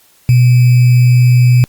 sine tone with sample-and-hold, 123.47 Hz, B2, in tune, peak -4 dBFS, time 0.29-1.64 s, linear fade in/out 0 ms, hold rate 2450 Hz, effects white hiss -49 dBFS RMS until 1.68 s + Opus 48 kbps

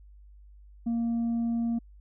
sine tone with tanh clipping, 232.7 Hz, A#3, 3 cents flat, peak -26 dBFS, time 0.86-1.79 s, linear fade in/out 10 ms, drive 2 dB, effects added 50 Hz sine -49 dBFS peak until 2 s

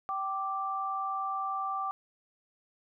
sine tone pair together, 774.1 / 1175 Hz, G5 / D6, -22 / +1 cents, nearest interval perfect fifth, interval 723 cents, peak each -35 / -32 dBFS, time 0.09-1.91 s, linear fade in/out 0 ms, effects none

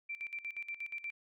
sine tone with tremolo, 2349 Hz, D7, in tune, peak -37 dBFS, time 0.09-1.11 s, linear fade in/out 10 ms, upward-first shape square, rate 8.4 Hz, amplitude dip 80%, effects none

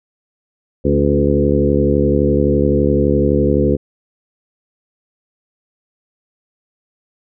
harmonic tone with a mistuned harmonic, 71.8 Hz, D2, 39 cents flat, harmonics 1 / 2 / 3 / 4 / 5 / 6 / 7, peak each -19 / -19 / -19 / -19 / -19 / -19 / -19 dBFS, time 0.84-3.77 s, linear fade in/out 20 ms, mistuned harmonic 4, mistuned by -27 cents, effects none

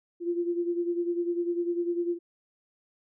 sine beating tone pair, 344.6 / 354.6 Hz, F4 / F4, -23 / +26 cents, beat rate 10 Hz, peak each -27 / -33 dBFS, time 0.2-2.19 s, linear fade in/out 50 ms, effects none

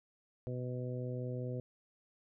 harmonic tone, 125.2 Hz, B2, 24 cents sharp, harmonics 1 / 2 / 3 / 4 / 5, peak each -38 / -45 / -46 / -44 / -51 dBFS, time 0.47-1.6 s, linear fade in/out 0 ms, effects none

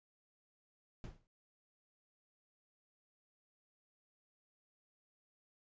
brown noise with exponential decay, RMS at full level -42 dBFS, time 1.04-1.27 s, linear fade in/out 1 ms, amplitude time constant 48 ms, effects resampled to 16000 Hz

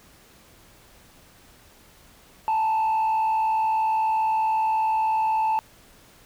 sine tone with frequency modulation, 880 Hz, A5, in tune, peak -17 dBFS, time 2.48-5.59 s, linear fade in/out 0 ms, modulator 59.9 Hz, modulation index 0.42, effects tanh soft clip ceiling -19 dBFS + pink hiss -53 dBFS RMS until 6.25 s

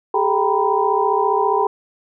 sine tone cluster, 395.8 / 430.6 / 783 / 945 / 1000 Hz, G4 / A4 / G5 / A#5 / B5, +17 / -37 / -2 / +23 / +21 cents, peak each -21 dBFS, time 0.14-1.67 s, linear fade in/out 5 ms, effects none

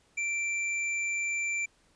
sine tone with hard clipping, 2349 Hz, D7, in tune, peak -30 dBFS, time 0.17-1.66 s, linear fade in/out 10 ms, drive 14 dB, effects pink hiss -66 dBFS RMS until 1.95 s + resampled to 22050 Hz

